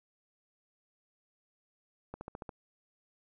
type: click train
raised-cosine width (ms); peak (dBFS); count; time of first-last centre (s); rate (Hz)
1; -27; 6; 2.14-2.492; 14.2
effects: none